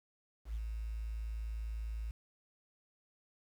sine tone with ADSR envelope, 55 Hz, A1, in tune, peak -33 dBFS, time 0.45-2.11 s, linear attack 98 ms, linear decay 37 ms, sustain -3 dB, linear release 3 ms, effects tanh soft clip ceiling -32 dBFS + 10-bit

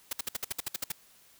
white noise bursts, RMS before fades -32 dBFS, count 11, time 0.11-0.92 s, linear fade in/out 5 ms, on 20 ms, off 59 ms, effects white hiss -60 dBFS RMS until 1.39 s

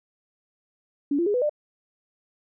sine tone with pitch steps, 284.9 / 342.7 / 412.3 / 496 / 596.7 Hz, C#4 / F4 / G#4 / B4 / D5, +48 / -33 / -13 / +7 / +27 cents, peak -20 dBFS, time 1.11-1.495 s, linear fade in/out 5 ms, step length 77 ms, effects none

